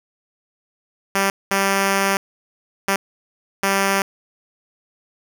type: tone bursts at uneven times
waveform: 5% pulse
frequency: 196 Hz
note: G3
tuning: in tune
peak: -5 dBFS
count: 4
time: 1.15-1.3 / 1.51-2.17 / 2.88-2.96 / 3.63-4.02 s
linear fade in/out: 2 ms
effects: none